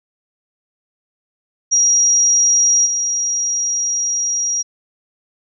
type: tone with level steps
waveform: sine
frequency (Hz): 5710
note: F8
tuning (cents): +37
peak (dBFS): -10 / -16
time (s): 1.71-4.63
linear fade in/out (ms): 20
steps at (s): 2.85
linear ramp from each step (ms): 20
effects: none